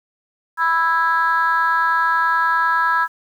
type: chord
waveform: sine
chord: E major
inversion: second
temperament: just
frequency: 988.9 / 1318.5 / 1648.1 Hz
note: B5 / E6 / G#6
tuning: +2 / 0 / -14 cents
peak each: -18 dBFS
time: 0.57-3.08 s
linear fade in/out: 50 ms
effects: tanh soft clip ceiling -7 dBFS + 8-bit